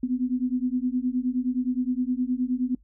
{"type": "beating tone pair", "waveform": "sine", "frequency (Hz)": [247, 256.6], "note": ["B3", "C4"], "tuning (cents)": [0, -34], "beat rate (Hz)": 9.6, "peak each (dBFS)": -26, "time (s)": [0.03, 2.75], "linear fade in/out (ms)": 5, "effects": ["noise-tail reverb RT60 0.1 s tail -22 dB re dry", "added 50 Hz sine -54 dBFS peak until 2.83 s"]}